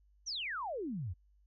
sine exponential sweep, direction down, 6272 to 76.5 Hz, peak -36 dBFS, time 0.26-1.14 s, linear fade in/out 20 ms, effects added 50 Hz sine -64 dBFS peak until 1.46 s

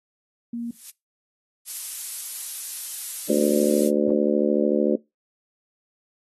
sine tone, 235.2 Hz, A#3, 16 cents sharp, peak -27 dBFS, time 0.53-0.71 s, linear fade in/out 5 ms
violet noise with exponential growth, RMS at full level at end -32 dBFS, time 0.54-0.9 s, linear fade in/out 1 ms, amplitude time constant 78 ms
violet noise, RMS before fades -28 dBFS, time 1.65-3.91 s, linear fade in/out 50 ms
harmonic tone, 73.42 Hz, D2, in tune, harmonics 3 / 4 / 5 / 6 / 7 / 8, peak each -24 / -24 / -23 / -29 / -25 / -28 dBFS, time 3.29-4.96 s, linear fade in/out 10 ms
effects noise-tail reverb RT60 0.2 s tail -21 dB re dry + AAC 32 kbps

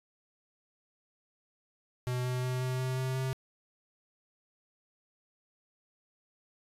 square tone with pitch steps, 125.1 / 126.12 / 127.14 / 128.17 / 129.21 / 130.26 / 131.32 Hz, B2 / B2 / C3 / C3 / C3 / C3 / C3, +23 / +37 / -49 / -35 / -21 / -7 / +7 cents, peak -31 dBFS, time 2.07-3.33 s, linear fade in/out 0 ms, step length 180 ms, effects resampled to 32000 Hz

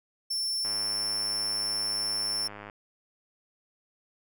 40% pulse tone, 5390 Hz, E8, 38 cents sharp, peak -27 dBFS, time 0.3-2.48 s, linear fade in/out 10 ms
click train, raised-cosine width 0.5 ms, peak -27 dBFS, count 212, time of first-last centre 0.65-2.699 s, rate 103 Hz
effects none

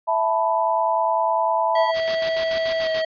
sine chord, E suspended fourth, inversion none, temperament just, 659.3 / 879 / 988.9 Hz, E5 / A5 / B5, 0 / -2 / +2 cents, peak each -22 dBFS, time 0.07-1.92 s, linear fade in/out 20 ms
square tone with pitch glide, 652 to 641.5 Hz, E5 to E5, -19 to -47 cents, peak -21 dBFS, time 1.75-3.05 s, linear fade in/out 5 ms, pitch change -28 cents, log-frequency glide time 2.81-2.87 s
white noise with tremolo, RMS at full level -27 dBFS, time 1.93-3.04 s, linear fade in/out 50 ms, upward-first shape square, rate 6.9 Hz, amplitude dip 70%
effects resampled to 11025 Hz

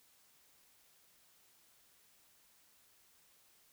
silence, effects white hiss -68 dBFS RMS until 3.72 s

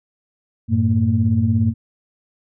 sine tone cluster, 95.4 / 112.4 / 227.9 Hz, G2 / A2 / A#3, -47 / +37 / -39 cents, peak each -18 dBFS, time 0.68-1.74 s, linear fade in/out 50 ms, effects tanh soft clip ceiling -4 dBFS

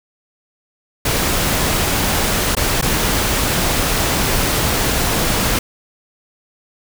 pink noise with dropouts, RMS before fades -17 dBFS, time 1.05-5.59 s, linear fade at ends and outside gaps 5 ms, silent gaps 2.551-2.567 / 2.814-2.824 s, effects none

